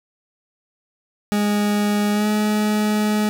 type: tone with pitch glide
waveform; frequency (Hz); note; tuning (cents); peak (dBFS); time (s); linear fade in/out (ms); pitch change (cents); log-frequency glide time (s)
40% pulse; 207.1 to 211.5; G#3 to G#3; -5 to +32; -16; 1.32-3.29; 0; +37; 2.12-2.27
effects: none